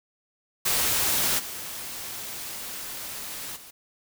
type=noise with level steps; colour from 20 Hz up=white; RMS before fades=-24 / -36 / -46 dBFS; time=0.65-3.71 s; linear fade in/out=10 ms; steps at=1.38 / 3.55 s; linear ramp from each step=20 ms; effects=none